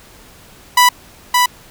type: tone with echo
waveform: sawtooth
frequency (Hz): 987.8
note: B5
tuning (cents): 0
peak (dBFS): -3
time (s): 0.77-0.89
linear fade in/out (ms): 5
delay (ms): 570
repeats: 1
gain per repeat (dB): -3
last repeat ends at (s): 1.46
effects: pink hiss -43 dBFS RMS until 1.7 s